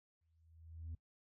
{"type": "tone with exponential growth", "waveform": "sine", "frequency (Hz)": 81.5, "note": "E2", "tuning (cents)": -19, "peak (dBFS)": -39, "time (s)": [0.21, 0.95], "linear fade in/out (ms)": 5, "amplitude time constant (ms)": 160, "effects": ["noise-tail reverb RT60 0.1 s tail -22 dB re dry", "tanh soft clip ceiling -41 dBFS"]}